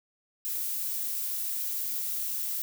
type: noise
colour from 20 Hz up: violet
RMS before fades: -32 dBFS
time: 0.45-2.62 s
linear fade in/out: 0 ms
effects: none